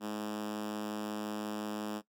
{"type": "tone with high-pass filter", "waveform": "5% pulse", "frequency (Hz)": 105.6, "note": "G#2", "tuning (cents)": 29, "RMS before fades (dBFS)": -38, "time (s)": [0, 2.02], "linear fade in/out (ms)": 50, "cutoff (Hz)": 240, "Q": 8.8, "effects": ["noise-tail reverb RT60 0.1 s tail -18 dB re dry"]}